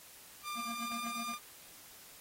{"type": "tone with pitch glide", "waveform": "sawtooth", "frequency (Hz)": [1193, 1200.6], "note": ["D6", "D6"], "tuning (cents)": [27, 38], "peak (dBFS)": -35, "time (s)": [0.43, 1.39], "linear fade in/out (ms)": 50, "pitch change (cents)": 11, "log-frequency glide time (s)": [0.69, 1.03]}
{"type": "tone with tremolo", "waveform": "square", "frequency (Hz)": 232.4, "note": "A#3", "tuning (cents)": -5, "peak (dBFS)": -40, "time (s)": [0.55, 1.35], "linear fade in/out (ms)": 50, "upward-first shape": "sine", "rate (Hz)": 8.1, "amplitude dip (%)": 95}
{"type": "clicks", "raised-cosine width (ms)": 0.3, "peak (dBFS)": -34, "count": 3, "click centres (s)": [0.919, 1.067, 1.337]}
{"effects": ["white hiss -55 dBFS RMS until 2.2 s", "AAC 48 kbps"]}